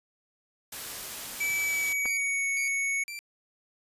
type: noise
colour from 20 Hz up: white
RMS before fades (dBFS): -38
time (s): 0.72-1.93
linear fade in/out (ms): 5
type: tone with pitch glide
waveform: square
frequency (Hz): 2304 to 2218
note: D7 to C#7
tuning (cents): -34 to 0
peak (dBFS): -27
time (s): 1.4-3.04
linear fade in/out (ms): 10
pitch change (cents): -66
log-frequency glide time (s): 1.58-2.48
type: clicks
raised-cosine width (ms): 0.5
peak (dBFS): -24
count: 2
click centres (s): 2.055 / 2.059
type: tone bursts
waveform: sawtooth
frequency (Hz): 2349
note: D7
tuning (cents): 0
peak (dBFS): -33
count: 3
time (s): 2.06-3.19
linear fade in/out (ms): 0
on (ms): 110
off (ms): 400
effects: resampled to 32000 Hz